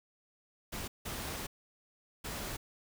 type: noise bursts at uneven times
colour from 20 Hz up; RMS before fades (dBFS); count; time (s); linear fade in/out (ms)
pink; -40; 3; 0.72-0.88 / 1.05-1.47 / 2.24-2.57; 10
effects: none